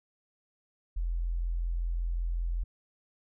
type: tone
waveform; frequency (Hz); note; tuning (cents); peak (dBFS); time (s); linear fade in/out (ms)
sine; 42.67; F1; -39; -28; 0.96-2.64; 10
effects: none